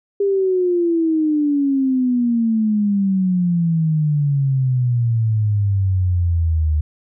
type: exponential sweep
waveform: sine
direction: down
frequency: 403.6 to 75.2 Hz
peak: -14 dBFS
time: 0.2-6.81 s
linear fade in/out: 5 ms
effects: none